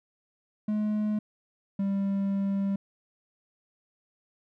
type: tone pair in turn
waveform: triangle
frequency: 211.8 / 197.1 Hz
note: G#3 / G3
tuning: +34 / +10 cents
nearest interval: minor second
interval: 124 cents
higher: first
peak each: -23 dBFS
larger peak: neither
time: 0.68-1.19 / 1.79-2.76 s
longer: second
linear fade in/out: 5 ms
effects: none